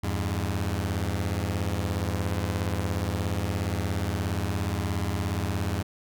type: beating tone pair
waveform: sawtooth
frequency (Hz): 84.8 / 101.8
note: E2 / G#2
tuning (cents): +50 / -34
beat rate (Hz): 17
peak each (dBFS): -25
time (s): 0.03-5.83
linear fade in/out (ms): 10
effects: none